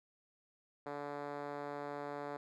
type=tone with band-pass filter; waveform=5% pulse; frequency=144.5 Hz; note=D3; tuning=28 cents flat; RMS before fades=-43 dBFS; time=0.86-2.37 s; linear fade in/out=5 ms; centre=500 Hz; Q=0.93; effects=none